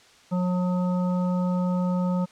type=harmonic tone; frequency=180.6 Hz; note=F#3; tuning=42 cents flat; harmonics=1 / 3 / 5 / 7; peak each=-22 / -32 / -36 / -39 dBFS; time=0.31-2.26 s; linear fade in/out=20 ms; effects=white hiss -54 dBFS RMS until 2.31 s + low-pass 6000 Hz 12 dB/octave